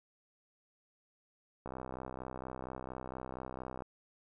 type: click train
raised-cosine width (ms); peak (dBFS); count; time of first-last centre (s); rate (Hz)
1; -28; 140; 1.66-3.822; 64.3
effects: none